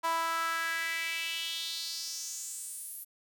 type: tone with high-pass filter sweep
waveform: sawtooth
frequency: 329.6 Hz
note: E4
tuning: in tune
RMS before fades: -35 dBFS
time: 0.03-3.05 s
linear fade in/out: 20 ms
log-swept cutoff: 930 to 12000 Hz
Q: 3.9
effects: none